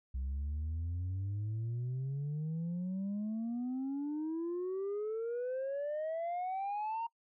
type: exponential sweep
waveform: sine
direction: up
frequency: 63.8 to 932.3 Hz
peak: -32 dBFS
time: 0.14-7.07 s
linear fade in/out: 10 ms
effects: noise-tail reverb RT60 0.1 s tail -25 dB re dry + tanh soft clip ceiling -33 dBFS